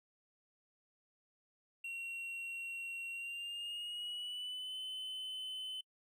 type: tone with pitch glide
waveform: triangle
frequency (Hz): 2739 to 3039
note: F7 to F#7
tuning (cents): -34 to +46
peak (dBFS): -39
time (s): 1.84-5.81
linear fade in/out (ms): 5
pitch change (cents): +180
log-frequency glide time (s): 3.11-4.76
effects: noise-tail reverb RT60 0.1 s tail -24 dB re dry